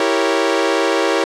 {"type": "chord", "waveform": "sawtooth", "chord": "E diminished seventh", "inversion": "none", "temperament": "equal", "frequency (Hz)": [329.6, 392, 466.2, 554.4], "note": ["E4", "G4", "Bb4", "Db5"], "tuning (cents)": [0, 0, 0, 0], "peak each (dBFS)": -16, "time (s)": [0, 1.24], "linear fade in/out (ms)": 2, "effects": ["low-pass 6000 Hz 12 dB/octave"]}